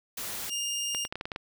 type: noise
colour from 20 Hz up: white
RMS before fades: -36 dBFS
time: 0.17-0.5 s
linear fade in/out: 5 ms
type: tone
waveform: 20% pulse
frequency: 2820 Hz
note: F7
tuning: 16 cents sharp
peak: -25 dBFS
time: 0.48-1.08 s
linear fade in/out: 50 ms
type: clicks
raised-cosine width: 0.3 ms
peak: -18 dBFS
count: 8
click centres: 0.948 / 1.051 / 1.125 / 1.156 / 1.211 / 1.255 / 1.318 / 1.361 s
effects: none